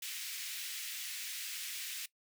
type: high-pass noise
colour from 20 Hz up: pink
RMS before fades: -42 dBFS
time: 0.02-2.06 s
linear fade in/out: 5 ms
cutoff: 2100 Hz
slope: 24 dB/octave
effects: noise-tail reverb RT60 0.1 s tail -19 dB re dry